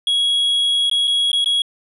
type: tone with dropouts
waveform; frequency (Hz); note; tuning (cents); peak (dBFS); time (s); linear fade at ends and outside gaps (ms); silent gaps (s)
triangle; 3323; G#7; 0; -13; 0.07-1.62; 2; 0.898-0.913 / 1.073-1.077 / 1.317-1.33 / 1.444-1.459
effects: resampled to 32000 Hz